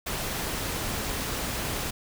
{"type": "noise", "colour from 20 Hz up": "pink", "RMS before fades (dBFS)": -31, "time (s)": [0.06, 1.91], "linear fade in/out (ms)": 10, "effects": []}